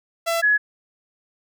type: tone pair in turn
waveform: sawtooth / sine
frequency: 670 / 1688.3 Hz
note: E5 / G#6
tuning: +28 / +28 cents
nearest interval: octave + major third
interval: 1600 cents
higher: second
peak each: -16 / -14 dBFS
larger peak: second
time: 0.26-0.42 / 0.42-0.58 s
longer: neither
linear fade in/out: 20 ms
effects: none